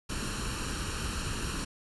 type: noise with comb filter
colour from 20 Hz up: pink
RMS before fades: -34 dBFS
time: 0.09-1.65 s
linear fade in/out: 10 ms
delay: 0.71 ms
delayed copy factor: +0.65
effects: resampled to 24000 Hz